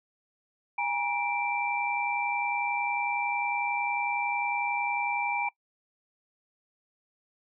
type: tone cluster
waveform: sine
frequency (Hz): 819 / 950 / 2346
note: G#5 / A#5 / D7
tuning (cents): -24 / +33 / -2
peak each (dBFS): -31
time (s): 0.78-5.49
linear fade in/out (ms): 5
effects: noise-tail reverb RT60 0.1 s tail -23 dB re dry